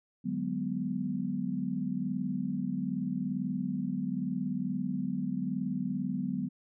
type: chord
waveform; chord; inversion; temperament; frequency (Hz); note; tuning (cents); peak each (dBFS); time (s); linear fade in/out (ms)
sine; G# half-diminished seventh; second; just; 149.51 / 186.89 / 207.7 / 249.2; D3 / F#3 / G#3 / B3; +31 / +18 / 0 / +16; -40 / -34 / -37 / -34; 0.24-6.49; 20
effects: none